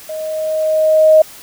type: tone with level ramp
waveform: sine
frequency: 626 Hz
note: D#5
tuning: 10 cents sharp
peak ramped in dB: -22 to -3 dBFS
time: 0.09-1.22 s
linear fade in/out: 5 ms
effects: white hiss -37 dBFS RMS until 1.42 s